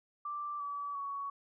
sine tone with pitch steps, 1174.7 / 1147.2 / 1120.4 Hz, D6 / D6 / C#6, 0 / -41 / +18 cents, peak -36 dBFS, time 0.25-1.3 s, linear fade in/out 5 ms, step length 350 ms, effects none

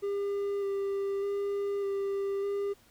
triangle tone with vibrato, 398.7 Hz, G4, 29 cents sharp, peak -27 dBFS, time 0.02-2.74 s, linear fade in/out 20 ms, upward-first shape square, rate 0.83 Hz, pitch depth 13 cents each way, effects pink hiss -62 dBFS RMS until 2.9 s

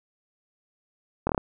slowing click train, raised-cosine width 1 ms, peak -10 dBFS, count 5, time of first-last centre 1.27-1.378 s, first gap 23 ms, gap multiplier 1.11, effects none

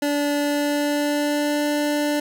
25% pulse tone with pitch glide, 289.7 to 294.6 Hz, D4 to D4, -24 to +6 cents, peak -16 dBFS, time 0.02-2.2 s, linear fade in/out 5 ms, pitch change +30 cents, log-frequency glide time 0.34-1.65 s, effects none

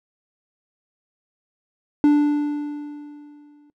triangle tone with exponential decay, 293.7 Hz, D4, in tune, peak -8 dBFS, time 2.04-3.7 s, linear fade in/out 1 ms, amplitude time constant 360 ms, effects noise-tail reverb RT60 0.1 s tail -21 dB re dry

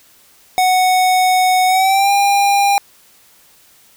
square tone with pitch glide, 740 to 802.3 Hz, F#5 to G5, 0 to +40 cents, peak -11 dBFS, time 0.58-2.78 s, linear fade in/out 0 ms, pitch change +140 cents, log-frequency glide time 1.67-2.11 s, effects white hiss -49 dBFS RMS until 3.96 s

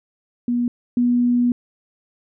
sine tone pair in turn, 241.5 / 243.2 Hz, B3 / B3, -39 / -26 cents, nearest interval unison, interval 13 cents, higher second, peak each -17 / -14 dBFS, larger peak second, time 0.48-0.68 / 0.97-1.52 s, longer second, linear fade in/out 2 ms, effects none

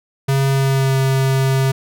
square tone with pitch glide, 136.2 to 133.86 Hz, C#3 to C3, -30 to +40 cents, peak -14 dBFS, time 0.28-1.72 s, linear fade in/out 10 ms, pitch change -30 cents, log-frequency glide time 0.5-0.97 s, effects none

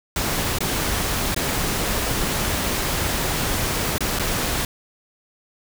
pink noise with dropouts, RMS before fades -23 dBFS, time 0.16-4.65 s, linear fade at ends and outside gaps 2 ms, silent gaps 0.586-0.605 / 1.346-1.363 / 3.982-4.006 / 4.189-4.195 s, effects none

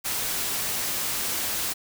white noise, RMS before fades -28 dBFS, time 0.04-1.74 s, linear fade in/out 20 ms, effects none

